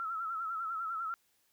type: tone with vibrato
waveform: sine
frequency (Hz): 1326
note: E6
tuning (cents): +10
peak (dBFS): -34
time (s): 0-1.14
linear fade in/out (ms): 0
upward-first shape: sine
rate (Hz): 10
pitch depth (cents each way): 71
effects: white hiss -73 dBFS RMS until 1.52 s